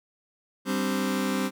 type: chord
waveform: sawtooth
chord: G suspended fourth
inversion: none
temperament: just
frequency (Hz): 196 / 261.3 / 294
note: G3 / C4 / D4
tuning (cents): 0 / -2 / +2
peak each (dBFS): -24 / -24 / -29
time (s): 0.65-1.51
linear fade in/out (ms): 50
effects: none